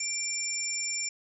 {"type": "tone cluster", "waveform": "sine", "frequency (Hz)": [2348, 5420, 7190], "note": ["D7", "E8", "A8"], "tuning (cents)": [-1, 47, 36], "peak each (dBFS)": [-35, -36, -32], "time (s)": [0, 1.09], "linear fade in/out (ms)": 5, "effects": []}